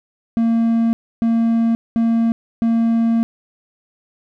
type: tone bursts at uneven times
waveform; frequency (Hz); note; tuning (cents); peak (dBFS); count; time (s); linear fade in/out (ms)
triangle; 229.2; A#3; -29; -11; 4; 0.37-0.93 / 1.22-1.75 / 1.96-2.32 / 2.62-3.23; 0
effects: none